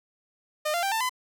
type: tone with pitch steps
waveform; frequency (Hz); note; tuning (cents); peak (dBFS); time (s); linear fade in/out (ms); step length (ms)
sawtooth; 609 / 691.5 / 785.2 / 891.6 / 1012.4; D#5 / F5 / G5 / A5 / B5; -37 / -17 / +3 / +23 / +43; -21; 0.65-1.095; 10; 89
effects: none